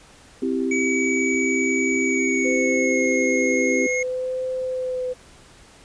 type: chord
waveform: sine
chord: C major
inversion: none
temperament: equal with one note detuned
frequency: 261.6 / 331.7 / 392 Hz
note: C4 / E4 / G4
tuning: 0 / +11 / 0 cents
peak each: -23 / -27 / -25 dBFS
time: 0.42-3.87 s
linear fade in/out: 5 ms
type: tone with pitch glide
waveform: square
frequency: 2273 to 2158 Hz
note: C#7 to C#7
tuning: +43 to -47 cents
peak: -23 dBFS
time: 0.71-4.03 s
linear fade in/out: 5 ms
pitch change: -90 cents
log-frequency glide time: 2.04-3.03 s
type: tone with vibrato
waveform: sine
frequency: 508 Hz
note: B4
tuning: 49 cents sharp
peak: -23 dBFS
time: 2.44-5.14 s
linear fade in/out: 20 ms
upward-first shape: sine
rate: 0.6 Hz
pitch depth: 22 cents each way
effects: pink hiss -49 dBFS RMS until 5.84 s + resampled to 22050 Hz